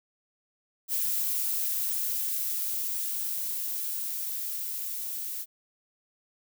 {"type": "noise with level ramp", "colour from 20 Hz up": "violet", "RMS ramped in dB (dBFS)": [-28, -35], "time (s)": [0.88, 5.46], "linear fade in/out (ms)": 50, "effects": []}